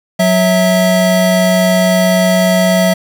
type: tone pair together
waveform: square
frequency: 183.7 / 654.6 Hz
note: F#3 / E5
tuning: -12 / -12 cents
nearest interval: octave + minor seventh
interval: 2200 cents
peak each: -12 dBFS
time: 0.19-2.94 s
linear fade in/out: 10 ms
effects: 7-bit